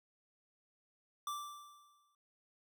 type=tone with exponential decay; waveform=square; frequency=1172 Hz; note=D6; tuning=4 cents flat; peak=-37 dBFS; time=1.27-2.15 s; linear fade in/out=2 ms; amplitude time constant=190 ms; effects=none